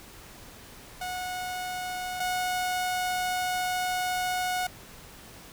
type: tone pair in turn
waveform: sawtooth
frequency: 731 / 731 Hz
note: F#5 / F#5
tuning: -21 / -21 cents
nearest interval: unison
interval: 0 cents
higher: neither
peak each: -28 / -23 dBFS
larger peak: second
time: 1.01-2.2 / 2.2-4.67 s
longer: second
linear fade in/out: 5 ms
effects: pink hiss -48 dBFS RMS until 5.52 s